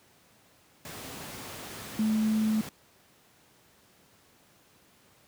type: tone in noise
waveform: sine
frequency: 217.3 Hz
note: A3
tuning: 21 cents flat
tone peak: -23 dBFS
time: 1.99-2.61 s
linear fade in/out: 2 ms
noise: pink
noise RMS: -41 dBFS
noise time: 0.85-2.69 s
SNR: +15 dB
effects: pink hiss -61 dBFS RMS until 5.27 s + high-pass 100 Hz 12 dB/octave